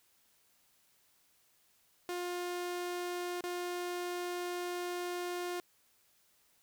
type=tone with dropouts; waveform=sawtooth; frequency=354.4 Hz; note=F4; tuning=25 cents sharp; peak=-32 dBFS; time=2.09-5.6 s; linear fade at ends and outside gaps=1 ms; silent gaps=3.409-3.438 s; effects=white hiss -70 dBFS RMS until 6.62 s